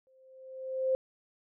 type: tone with exponential growth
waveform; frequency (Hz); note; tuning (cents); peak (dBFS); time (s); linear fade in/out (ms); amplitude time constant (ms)
sine; 523.3; C5; 0; -23; 0.07-0.95; 0; 190
effects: none